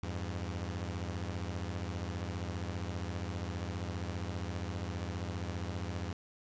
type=beating tone pair; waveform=sawtooth; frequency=85.7 / 100.7 Hz; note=F2 / G2; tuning=-32 / +47 cents; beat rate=15 Hz; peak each=-34 / -36 dBFS; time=0.03-6.13 s; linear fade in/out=0 ms; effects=resampled to 16000 Hz + 10-bit